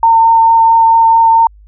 sine tone with vibrato, 909 Hz, A#5, 44 cents flat, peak -4 dBFS, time 0.03-1.47 s, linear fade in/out 2 ms, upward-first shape sine, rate 4.5 Hz, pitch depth 10 cents each way, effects added 51 Hz sine -37 dBFS peak until 1.67 s

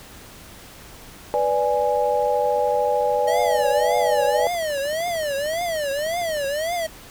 sine chord, G# diminished, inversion first, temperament equal, 493.9 / 587.3 / 830.6 Hz, B4 / D5 / G#5, 0 / 0 / 0 cents, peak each -22 dBFS, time 1.34-4.47 s, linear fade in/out 0 ms
square tone with vibrato, 622.3 Hz, D#5, in tune, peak -23 dBFS, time 3.27-6.87 s, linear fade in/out 10 ms, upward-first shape triangle, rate 1.8 Hz, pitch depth 240 cents each way
click train, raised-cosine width 1 ms, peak -28 dBFS, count 33, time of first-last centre 4.02-6.444 s, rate 13.2 Hz
effects pink hiss -43 dBFS RMS until 7.1 s

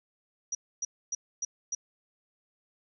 sine tone bursts, 5800 Hz, F#8, 35 cents flat, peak -29 dBFS, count 5, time 0.52-1.75 s, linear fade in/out 5 ms, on 30 ms, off 270 ms, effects none

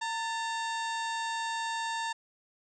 harmonic tone with a mistuned harmonic, 915 Hz, A#5, 32 cents flat, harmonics 1 / 2 / 3 / 4 / 5 / 6 / 7 / 8 / 9, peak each -33 / -37 / -45 / -42 / -46 / -52 / -51 / -48 / -51 dBFS, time 0.01-2.13 s, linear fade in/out 10 ms, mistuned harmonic 2, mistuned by -72 cents, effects none

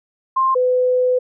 sine tone pair in turn, 1055 / 503.1 Hz, C6 / B4, +14 / +32 cents, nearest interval octave + minor second, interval 1282 cents, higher first, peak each -13 dBFS, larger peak neither, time 0.36-0.55 / 0.55-1.19 s, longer second, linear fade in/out 10 ms, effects none

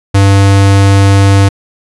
square tone, 98.6 Hz, G2, 11 cents sharp, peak -4 dBFS, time 0.14-1.49 s, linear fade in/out 10 ms, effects resampled to 24000 Hz

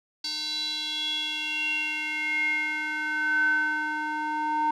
square tone with band-pass filter sweep, 305.5 Hz, D#4, 32 cents flat, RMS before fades -28 dBFS, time 0.24-4.71 s, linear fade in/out 5 ms, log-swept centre 4500 to 1000 Hz, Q 8.8, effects none

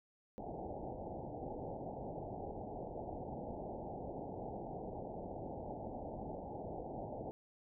white low-pass noise, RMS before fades -45 dBFS, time 0.38-7.31 s, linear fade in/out 0 ms, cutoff 850 Hz, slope 96 dB/octave, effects none

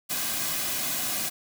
white noise with comb filter, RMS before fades -29 dBFS, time 0.09-1.3 s, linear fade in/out 20 ms, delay 2.2 ms, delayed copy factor -0.55, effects none

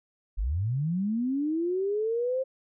sine linear sweep, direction up, 40.12 to 533 Hz, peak -25 dBFS, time 0.37-2.44 s, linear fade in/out 20 ms, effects none

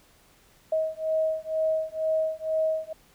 sine beating tone pair, 633 / 635.1 Hz, D#5 / D#5, +30 / +35 cents, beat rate 2.1 Hz, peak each -27 / -27 dBFS, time 0.72-2.93 s, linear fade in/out 5 ms, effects pink hiss -59 dBFS RMS until 3.14 s

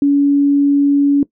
sine tone, 283.4 Hz, C#4, 38 cents sharp, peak -8 dBFS, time 0.02-1.23 s, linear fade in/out 2 ms, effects noise-tail reverb RT60 0.1 s tail -19 dB re dry

